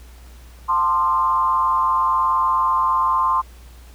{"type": "tone with frequency modulation", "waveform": "sine", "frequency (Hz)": 1046.5, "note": "C6", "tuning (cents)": 0, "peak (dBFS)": -15, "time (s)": [0.68, 3.42], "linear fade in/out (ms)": 20, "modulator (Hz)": 155, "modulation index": 0.76, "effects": ["added 60 Hz sine -40 dBFS peak until 3.94 s", "pink hiss -50 dBFS RMS until 3.94 s"]}